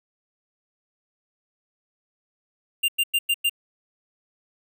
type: tone bursts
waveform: square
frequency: 2794 Hz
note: F7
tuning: in tune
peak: -19 dBFS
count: 5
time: 2.83-3.496 s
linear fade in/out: 10 ms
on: 54 ms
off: 99 ms
effects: none